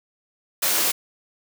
white high-pass noise, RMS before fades -21 dBFS, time 0.62-0.92 s, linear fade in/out 10 ms, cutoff 240 Hz, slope 12 dB/octave, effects none

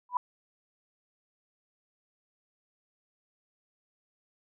sine tone with exponential growth, 987 Hz, B5, 1 cent flat, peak -20 dBFS, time 0.09-0.17 s, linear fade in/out 2 ms, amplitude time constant 17 ms, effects none

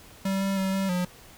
square tone with pitch steps, 193.5 / 195.2 / 191.4 / 193.6 / 179.5 Hz, G3 / G3 / G3 / G3 / F3, -22 / -7 / -41 / -21 / +48 cents, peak -25 dBFS, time 0.25-1.05 s, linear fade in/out 5 ms, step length 160 ms, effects pink hiss -50 dBFS RMS until 1.37 s

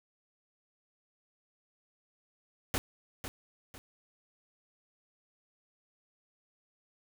pink noise with echo, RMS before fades -31 dBFS, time 2.74-2.78 s, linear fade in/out 0 ms, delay 500 ms, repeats 2, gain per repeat -9 dB, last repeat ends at 3.78 s, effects none

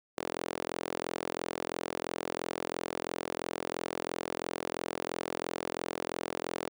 sawtooth tone with high-pass filter, 42.96 Hz, F1, 28 cents flat, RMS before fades -37 dBFS, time 0.17-6.69 s, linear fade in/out 10 ms, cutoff 410 Hz, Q 1.5, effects none

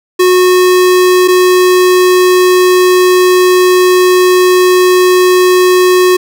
square tone pair in turn, 365 / 365 Hz, F#4 / F#4, -24 / -24 cents, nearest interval unison, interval 0 cents, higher neither, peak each -5 dBFS, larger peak neither, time 0.19-1.28 / 1.28-6.17 s, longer second, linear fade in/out 10 ms, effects none

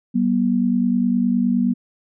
sine tone pair together, 191.3 / 241 Hz, G3 / B3, -42 / -42 cents, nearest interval major third, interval 400 cents, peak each -20 / -17 dBFS, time 0.14-1.74 s, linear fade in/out 20 ms, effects none

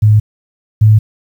sine tone pair in turn, 106.6 / 107.84 Hz, G#2 / A2, +46 / -34 cents, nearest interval unison, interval 20 cents, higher second, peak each -4 / -3 dBFS, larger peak second, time 0.02-0.2 / 0.81-0.99 s, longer neither, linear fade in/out 10 ms, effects 7-bit

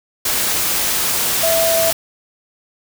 sine tone in noise, 659.3 Hz, E5, in tune, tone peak -15 dBFS, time 1.43-1.91 s, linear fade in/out 5 ms, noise white, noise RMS -18 dBFS, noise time 0.25-1.93 s, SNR 0 dB, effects none

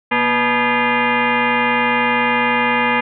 sine tone with frequency modulation, 605 Hz, D#5, 49 cents flat, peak -13 dBFS, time 0.11-3.01 s, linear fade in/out 10 ms, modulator 366 Hz, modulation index 5.3, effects none

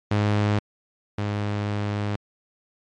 sawtooth tone pair in turn, 104.1 / 103.26 Hz, G#2 / G#2, +5 / -9 cents, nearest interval unison, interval 14 cents, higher first, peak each -15 / -20 dBFS, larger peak first, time 0.11-0.59 / 1.18-2.16 s, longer second, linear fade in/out 5 ms, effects low-pass 4000 Hz 12 dB/octave + MP3 64 kbps

